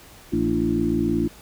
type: harmonic tone with a mistuned harmonic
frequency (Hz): 56.6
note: A1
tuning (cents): +50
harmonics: 1 / 2 / 3 / 4 / 5 / 6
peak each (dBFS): -32 / -31 / -29 / -25 / -24 / -24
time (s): 0.32-1.28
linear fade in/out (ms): 10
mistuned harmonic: 5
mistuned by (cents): +62
effects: pink hiss -47 dBFS RMS until 1.41 s